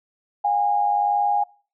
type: tone pair together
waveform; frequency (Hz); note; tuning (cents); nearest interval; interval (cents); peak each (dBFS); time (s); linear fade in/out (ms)
sine; 716 / 817.6; F5 / G#5; +43 / -27; major second; 230; -26 / -18; 0.44-1.44; 10
effects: noise-tail reverb RT60 0.4 s tail -24 dB re dry